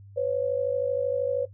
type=tone pair together; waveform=sine; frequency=501.5 / 554.4 Hz; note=B4 / C#5; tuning=+26 / 0 cents; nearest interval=major second; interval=174 cents; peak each=-26 dBFS; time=0.16-1.46 s; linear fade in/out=20 ms; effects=noise-tail reverb RT60 0.1 s tail -17 dB re dry + added 99 Hz sine -45 dBFS peak until 1.53 s